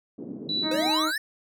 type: band-pass noise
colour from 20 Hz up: white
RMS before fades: -37 dBFS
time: 0.18-0.9 s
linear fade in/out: 5 ms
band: 190 to 320 Hz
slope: 24 dB/octave
type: tone with tremolo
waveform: sine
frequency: 3951 Hz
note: B7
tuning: in tune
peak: -24 dBFS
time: 0.49-1.16 s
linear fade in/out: 2 ms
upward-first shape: sine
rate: 2.8 Hz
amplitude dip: 70%
type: harmonic tone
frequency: 312.9 Hz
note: D#4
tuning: 10 cents sharp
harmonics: 1 / 2 / 3 / 4 / 5 / 6 / 7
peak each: -27 / -33 / -37 / -39 / -41 / -43 / -44 dBFS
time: 0.62-1.12 s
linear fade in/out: 50 ms
type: exponential sweep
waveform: square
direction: up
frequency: 495.3 to 1828 Hz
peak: -27 dBFS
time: 0.71-1.18 s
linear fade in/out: 5 ms
effects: none